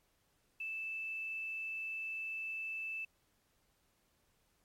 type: tone with quantisation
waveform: sine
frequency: 2637 Hz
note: E7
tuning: in tune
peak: -38 dBFS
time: 0.6-3.05 s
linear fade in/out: 5 ms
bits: 11
effects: pink hiss -75 dBFS RMS until 4.64 s + MP3 64 kbps